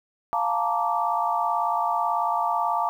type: chord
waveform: sine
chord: Bb major seventh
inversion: second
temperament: just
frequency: 699.2 / 874.1 / 932.3 / 1165.4 Hz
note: F5 / A5 / Bb5 / D6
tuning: +2 / -12 / 0 / -14 cents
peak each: -27 dBFS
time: 0.33-2.89 s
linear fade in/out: 0 ms
effects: 9-bit